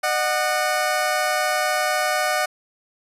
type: tone pair together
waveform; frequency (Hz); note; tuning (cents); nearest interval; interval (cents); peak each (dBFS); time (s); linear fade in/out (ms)
20% pulse; 608 / 740; D#5 / F#5; -40 / 0; minor third; 340; -18 / -17; 0.03-2.46; 10
effects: resampled to 32000 Hz